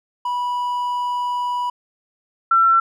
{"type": "tone pair in turn", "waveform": ["triangle", "sine"], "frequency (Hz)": [980, 1347.9], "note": ["B5", "E6"], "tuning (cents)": [-14, 38], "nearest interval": "tritone", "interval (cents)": 552, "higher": "second", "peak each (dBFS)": [-18, -11], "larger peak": "second", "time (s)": [[0.25, 1.7], [2.51, 2.8]], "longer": "first", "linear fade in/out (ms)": 5, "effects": []}